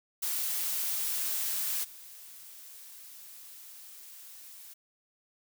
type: noise with level steps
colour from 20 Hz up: blue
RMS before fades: -32 / -49 dBFS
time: 0.22-4.74 s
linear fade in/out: 10 ms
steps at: 1.83 s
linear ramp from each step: 20 ms
effects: none